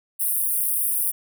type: high-pass noise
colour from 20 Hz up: pink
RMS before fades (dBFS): -23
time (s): 0.19-1.12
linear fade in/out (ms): 20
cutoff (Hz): 9200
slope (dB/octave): 96
effects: none